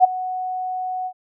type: tone with ADSR envelope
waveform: sine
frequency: 740 Hz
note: F#5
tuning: in tune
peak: -5 dBFS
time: 0-1.13 s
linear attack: 42 ms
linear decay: 12 ms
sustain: -18 dB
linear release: 69 ms
effects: none